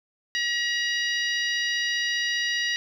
harmonic tone, 955 Hz, A#5, 42 cents sharp, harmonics 2 / 3 / 4 / 5 / 6, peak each -26 / -30 / -32 / -34 / -36 dBFS, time 0.35-2.76 s, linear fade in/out 0 ms, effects 9-bit

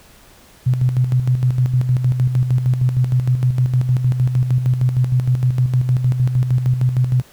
sine tone with tremolo, 126.3 Hz, B2, 39 cents sharp, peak -11 dBFS, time 0.66-7.22 s, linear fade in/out 10 ms, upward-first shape square, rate 6.5 Hz, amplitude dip 55%, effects pink hiss -47 dBFS RMS until 7.32 s

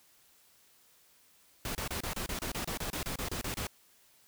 pink noise bursts, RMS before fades -36 dBFS, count 16, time 1.65-3.67 s, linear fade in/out 2 ms, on 100 ms, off 28 ms, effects white hiss -64 dBFS RMS until 4.27 s

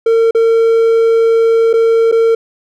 triangle tone with dropouts, 455.3 Hz, A#4, 41 cents flat, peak -5 dBFS, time 0.06-2.35 s, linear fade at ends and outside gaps 5 ms, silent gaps 0.31-0.348 / 1.731-1.737 / 2.116-2.123 s, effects none

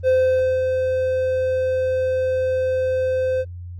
triangle tone with ADSR envelope, 516 Hz, C5, 24 cents flat, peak -11 dBFS, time 0.03-3.45 s, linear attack 46 ms, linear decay 530 ms, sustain -5 dB, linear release 46 ms, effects added 88 Hz sine -31 dBFS peak until 3.79 s + Opus 24 kbps

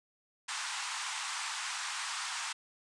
pink band-pass noise, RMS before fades -38 dBFS, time 0.48-2.53 s, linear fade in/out 10 ms, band 870 to 9200 Hz, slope 48 dB/octave, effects resampled to 24000 Hz

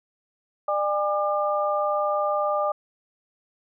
sine tone cluster, 599 / 813 / 1199 Hz, D5 / G#5 / D6, +34 / -37 / +36 cents, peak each -24 / -28 / -26 dBFS, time 0.68-2.72 s, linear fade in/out 5 ms, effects none

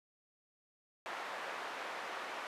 white band-pass noise, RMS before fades -43 dBFS, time 1.06-2.47 s, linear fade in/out 0 ms, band 520 to 1500 Hz, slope 12 dB/octave, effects resampled to 32000 Hz

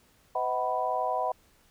sine tone cluster, 507 / 637 / 749 / 988 Hz, B4 / D#5 / F#5 / B5, +45 / +41 / +21 / 0 cents, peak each -35 / -32 / -30 / -31 dBFS, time 0.35-1.32 s, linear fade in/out 5 ms, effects pink hiss -63 dBFS RMS until 1.7 s

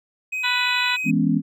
triangle tone, 2521 Hz, D#7, 22 cents sharp, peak -22 dBFS, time 0.32-1.11 s, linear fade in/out 10 ms
harmonic tone, 493.7 Hz, B4, 1 cent flat, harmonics 2 / 3 / 4 / 5 / 6 / 7 / 8, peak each -27 / -26 / -28 / -30 / -30 / -30 / -27 dBFS, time 0.43-0.97 s, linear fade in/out 20 ms
sine chord, C# minor seventh, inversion first, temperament equal, 164.81 / 207.7 / 246.9 / 277.2 Hz, E3 / G#3 / B3 / C#4, 0 / 0 / 0 / 0 cents, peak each -22 dBFS, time 1.04-1.42 s, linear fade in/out 50 ms
effects none

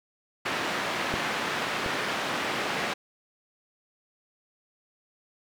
white band-pass noise, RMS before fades -30 dBFS, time 0.45-2.94 s, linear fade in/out 10 ms, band 170 to 2200 Hz, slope 12 dB/octave
clicks, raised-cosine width 2 ms, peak -16 / -18 dBFS, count 2, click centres 1.14 / 1.862 s
effects none

